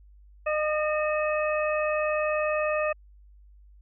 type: harmonic tone with a mistuned harmonic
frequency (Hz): 610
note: D#5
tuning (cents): -34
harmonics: 1 / 2 / 3 / 4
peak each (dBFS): -25 / -31 / -35 / -33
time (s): 0.46-2.93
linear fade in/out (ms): 10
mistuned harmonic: 4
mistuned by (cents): +81
effects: added 50 Hz sine -50 dBFS peak until 3.81 s